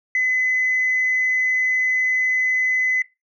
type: tone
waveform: sine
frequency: 2022 Hz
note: B6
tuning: 40 cents sharp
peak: -16 dBFS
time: 0.15-3.02 s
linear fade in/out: 2 ms
effects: noise-tail reverb RT60 0.2 s tail -17 dB re dry + tanh soft clip ceiling -12 dBFS